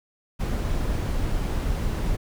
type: noise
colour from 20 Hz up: brown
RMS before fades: -25 dBFS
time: 0.39-2.17 s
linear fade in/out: 20 ms
effects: none